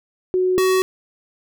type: tone pair in turn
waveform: sine / square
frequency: 368.5 / 374.7 Hz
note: F#4 / F#4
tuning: -7 / +22 cents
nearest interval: unison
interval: 29 cents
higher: second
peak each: -15 dBFS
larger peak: neither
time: 0.34-0.58 / 0.58-0.82 s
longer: neither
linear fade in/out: 0 ms
effects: none